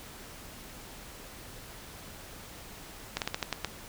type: slowing click train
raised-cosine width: 0.2 ms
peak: -12 dBFS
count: 7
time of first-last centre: 3.17-3.647 s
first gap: 48 ms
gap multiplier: 1.2
effects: pink hiss -47 dBFS RMS until 3.88 s